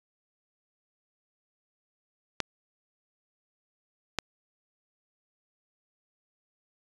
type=clicks; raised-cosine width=0.2 ms; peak=-9 dBFS; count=2; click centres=2.403 / 4.187 s; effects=resampled to 22050 Hz